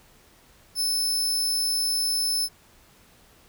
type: tone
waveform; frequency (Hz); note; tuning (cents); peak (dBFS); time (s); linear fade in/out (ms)
sawtooth; 5260; E8; -5; -20; 0.75-2.49; 50
effects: pink hiss -56 dBFS RMS until 3.48 s